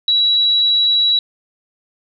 sine tone, 3904 Hz, B7, 21 cents flat, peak -11 dBFS, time 0.08-1.19 s, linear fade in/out 2 ms, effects none

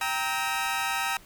20% pulse chord, E diminished, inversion first, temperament equal with one note detuned, 784 / 932.3 / 1289.9 Hz, G5 / Bb5 / E6, 0 / 0 / -38 cents, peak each -26 dBFS, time 0.01-1.17 s, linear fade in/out 2 ms, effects pink hiss -53 dBFS RMS until 1.25 s

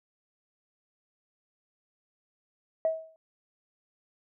sine tone with exponential decay, 643 Hz, E5, 43 cents flat, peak -20 dBFS, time 2.85-3.16 s, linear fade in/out 1 ms, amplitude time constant 66 ms, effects tanh soft clip ceiling -16 dBFS

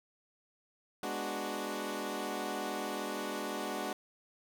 15% pulse chord, G# half-diminished seventh, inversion none, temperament equal, 207.7 / 246.9 / 293.7 / 370 Hz, G#3 / B3 / D4 / F#4, 0 / 0 / 0 / 0 cents, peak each -35 / -37 / -34 / -34 dBFS, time 1.03-3.93 s, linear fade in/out 2 ms, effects none

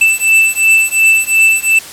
square beating tone pair, 2648 / 2650.8 Hz, E7 / E7, +7 / +9 cents, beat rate 2.8 Hz, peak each -11 dBFS, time 0.01-1.79 s, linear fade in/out 5 ms, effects white hiss -30 dBFS RMS until 1.92 s + low-pass 12000 Hz 12 dB/octave

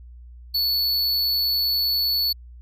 square tone, 4435 Hz, C#8, in tune, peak -20 dBFS, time 0.54-2.33 s, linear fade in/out 10 ms, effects added 60 Hz sine -40 dBFS peak until 2.61 s

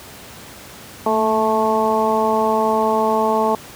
harmonic tone with a mistuned harmonic, 218.7 Hz, A3, 10 cents flat, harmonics 1 / 2 / 3 / 4 / 5, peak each -23 / -20 / -21 / -19 / -23 dBFS, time 1.06-3.55 s, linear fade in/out 2 ms, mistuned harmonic 1, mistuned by +38 cents, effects pink hiss -38 dBFS RMS until 3.75 s + high-pass 80 Hz 12 dB/octave

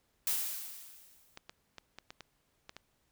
blue noise with exponential decay, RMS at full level -30 dBFS, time 0.27-1.38 s, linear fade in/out 1 ms, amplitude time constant 240 ms
clicks, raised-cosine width 0.2 ms, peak -28 dBFS, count 8, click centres 1.374 / 1.495 / 1.783 / 1.986 / 2.105 / 2.207 / 2.694 / 2.766 s
effects pink hiss -75 dBFS RMS until 3.11 s

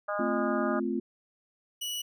harmonic tone, 204.8 Hz, G#3, 24 cents flat, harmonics 3 / 4 / 5 / 6 / 7 / 8, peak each -32 / -39 / -43 / -34 / -38 / -43 dBFS, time 0.08-0.8 s, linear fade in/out 10 ms
sine chord, F major, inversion first, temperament equal with one note detuned, 220 / 260.3 / 349.2 Hz, A3 / C4 / F4, 0 / -9 / 0 cents, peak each -32 dBFS, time 0.19-1 s, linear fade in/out 5 ms
sawtooth tone, 2938 Hz, F#7, 13 cents flat, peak -29 dBFS, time 1.81-2.02 s, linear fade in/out 10 ms
effects none

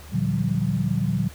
sine chord, G minor seventh, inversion first, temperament equal with one note detuned, 116.54 / 146.83 / 174.61 / 192.08 Hz, Bb2 / D3 / F3 / G3, 0 / 0 / 0 / -35 cents, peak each -26 dBFS, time 0.12-1.29 s, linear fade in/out 20 ms, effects added 75 Hz sine -41 dBFS peak until 1.34 s + pink hiss -46 dBFS RMS until 1.34 s

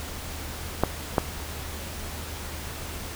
clicks, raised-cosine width 1 ms, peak -5 dBFS, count 2, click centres 0.836 / 1.182 s, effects added 77 Hz sine -38 dBFS peak until 3.15 s + pink hiss -37 dBFS RMS until 3.15 s

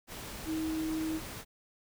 sine tone in noise, 317 Hz, D#4, 32 cents sharp, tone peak -31 dBFS, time 0.45-1.21 s, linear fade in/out 50 ms, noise pink, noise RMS -43 dBFS, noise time 0.07-1.45 s, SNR +9 dB, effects none

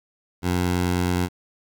15% pulse tone, 89.4 Hz, F2, 41 cents sharp, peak -14 dBFS, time 0.42-1.29 s, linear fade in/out 50 ms, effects 9-bit

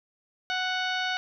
harmonic tone with a mistuned harmonic, 740 Hz, F#5, in tune, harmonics 1 / 2 / 3 / 4 / 5 / 6 / 7 / 8, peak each -32 / -30 / -36 / -35 / -36 / -40 / -49 / -48 dBFS, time 0.5-1.17 s, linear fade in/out 0 ms, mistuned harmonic 7, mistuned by +39 cents, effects none

